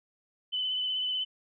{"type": "tone with vibrato", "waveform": "sine", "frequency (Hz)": 3016, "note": "F#7", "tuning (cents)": 32, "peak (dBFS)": -28, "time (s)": [0.52, 1.25], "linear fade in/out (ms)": 20, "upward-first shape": "triangle", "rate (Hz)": 16, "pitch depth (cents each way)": 31, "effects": []}